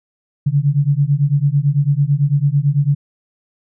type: beating tone pair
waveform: sine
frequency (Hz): 138.5 / 147.5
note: C#3 / D3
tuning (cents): -1 / +8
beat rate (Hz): 9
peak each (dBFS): -15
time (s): 0.46-2.95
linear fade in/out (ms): 10
effects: none